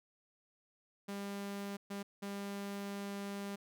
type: tone bursts at uneven times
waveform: sawtooth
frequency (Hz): 200.1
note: G3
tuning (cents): +36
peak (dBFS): -36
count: 3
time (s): 1.08-1.77 / 1.9-2.03 / 2.22-3.56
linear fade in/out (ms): 10
effects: none